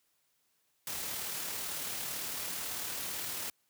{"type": "noise with amplitude modulation", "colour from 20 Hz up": "white", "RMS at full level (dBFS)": -37, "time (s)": [0.87, 3.5], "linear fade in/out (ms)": 2, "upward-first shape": "sine", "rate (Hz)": 38, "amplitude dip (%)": 25, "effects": ["white hiss -75 dBFS RMS until 3.69 s", "high-pass 60 Hz 12 dB/octave"]}